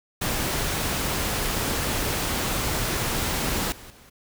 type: noise with level steps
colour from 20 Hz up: pink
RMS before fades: -26 / -44 / -51 dBFS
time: 0.21-4.1 s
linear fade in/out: 10 ms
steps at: 3.72 / 3.9 s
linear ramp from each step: 2 ms
effects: none